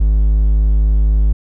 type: tone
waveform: triangle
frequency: 52 Hz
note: G#1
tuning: 3 cents sharp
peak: -7 dBFS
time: 0-1.33 s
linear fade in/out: 10 ms
effects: none